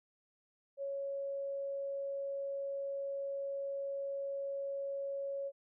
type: tone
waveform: sine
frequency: 554.4 Hz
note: C#5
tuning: in tune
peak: -36 dBFS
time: 0.77-5.52 s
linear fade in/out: 50 ms
effects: none